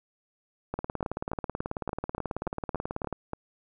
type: two click trains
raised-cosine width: 1 ms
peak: -17 / -18 dBFS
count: 44 / 10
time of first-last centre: 0.79-3.127 / 0.74-3.334 s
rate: 18.4 / 3.47 Hz
effects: none